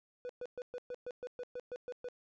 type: tone bursts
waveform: triangle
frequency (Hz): 494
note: B4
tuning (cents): 0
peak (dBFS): -37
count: 12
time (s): 0.25-2.086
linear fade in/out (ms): 0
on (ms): 43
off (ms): 120
effects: resampled to 16000 Hz